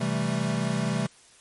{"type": "chord", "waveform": "square", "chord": "A minor seventh", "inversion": "first", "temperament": "equal", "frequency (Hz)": [130.81, 164.81, 196, 220], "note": ["C3", "E3", "G3", "A3"], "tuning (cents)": [0, 0, 0, 0], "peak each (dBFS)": -31, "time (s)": [0, 1.07], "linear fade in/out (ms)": 10, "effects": ["white hiss -55 dBFS RMS until 1.4 s", "MP3 48 kbps"]}